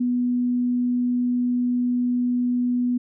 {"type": "tone", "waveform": "sine", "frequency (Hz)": 245.8, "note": "B3", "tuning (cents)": -8, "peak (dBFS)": -19, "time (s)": [0, 2.98], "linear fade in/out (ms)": 10, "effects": []}